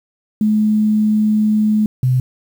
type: tone pair in turn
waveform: sine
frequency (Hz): 213.6 / 127.68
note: G#3 / C3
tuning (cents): +49 / -42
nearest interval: major sixth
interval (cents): 891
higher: first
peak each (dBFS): -11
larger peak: neither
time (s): 0.41-1.86 / 2.03-2.2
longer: first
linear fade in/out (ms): 2
effects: 7-bit